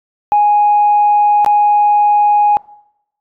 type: tone with dropouts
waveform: sine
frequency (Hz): 830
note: G#5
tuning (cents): -1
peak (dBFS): -6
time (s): 0.32-2.57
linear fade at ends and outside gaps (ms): 0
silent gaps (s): 1.447-1.462
effects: noise-tail reverb RT60 0.8 s tail -22 dB re dry + tanh soft clip ceiling -3 dBFS